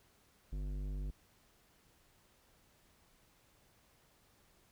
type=tone with tanh clipping; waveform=sine; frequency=49.21 Hz; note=G1; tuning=7 cents sharp; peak=-39 dBFS; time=0.52-1.11 s; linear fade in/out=10 ms; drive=14 dB; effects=pink hiss -69 dBFS RMS until 4.71 s